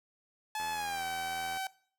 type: tone with pitch glide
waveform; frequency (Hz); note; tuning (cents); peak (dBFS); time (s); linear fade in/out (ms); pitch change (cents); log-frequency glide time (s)
sawtooth; 860 to 766.2; A5 to G5; -40 to -40; -30; 0.55-1.67; 2; -200; 0.72-1.04
type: click train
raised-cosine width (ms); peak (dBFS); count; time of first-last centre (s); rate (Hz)
0.5; -31; 82; 0.6-1.571; 83.4
effects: noise-tail reverb RT60 0.5 s tail -20 dB re dry